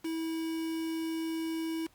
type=tone with quantisation; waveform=triangle; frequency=324.8 Hz; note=E4; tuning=26 cents flat; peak=-30 dBFS; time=0.04-1.87 s; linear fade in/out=10 ms; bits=7; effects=pink hiss -65 dBFS RMS until 1.94 s + Opus 48 kbps